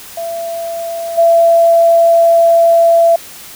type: tone with level steps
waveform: sine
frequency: 672 Hz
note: E5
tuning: 33 cents sharp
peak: -18 / -5 dBFS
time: 0.17-3.16 s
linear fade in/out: 5 ms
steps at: 1.17 s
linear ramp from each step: 20 ms
effects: white hiss -33 dBFS RMS until 3.55 s